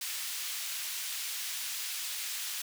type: high-pass noise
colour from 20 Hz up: pink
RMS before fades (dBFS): -37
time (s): 0.01-2.62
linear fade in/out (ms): 5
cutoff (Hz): 2700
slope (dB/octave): 12
effects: none